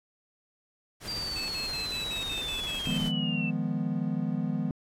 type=noise with tremolo; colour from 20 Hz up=pink; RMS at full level=-38 dBFS; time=1-3.12 s; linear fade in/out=50 ms; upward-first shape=sine; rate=19 Hz; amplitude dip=30%
type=linear sweep; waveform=sine; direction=down; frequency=4749 to 2637 Hz; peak=-32 dBFS; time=1.07-3.51 s; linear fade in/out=20 ms
type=tone bursts; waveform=square; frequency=2612 Hz; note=E7; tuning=17 cents flat; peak=-38 dBFS; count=9; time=1.36-2.976 s; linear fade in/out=0 ms; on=120 ms; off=67 ms
type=chord; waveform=triangle; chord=F half-diminished seventh; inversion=third; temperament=equal; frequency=155.56 / 174.61 / 207.7 / 246.9 Hz; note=Eb3 / F3 / Ab3 / Cb4; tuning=0 / 0 / 0 / 0 cents; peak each=-31 dBFS; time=2.87-4.71 s; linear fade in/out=2 ms
effects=low-pass 12000 Hz 12 dB/octave